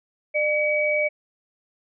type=tone pair together; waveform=sine; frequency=601.3 / 2273 Hz; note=D5 / C#7; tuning=+41 / +43 cents; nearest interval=octave + major seventh; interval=2302 cents; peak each=-22 dBFS; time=0.34-1.09 s; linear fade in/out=20 ms; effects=none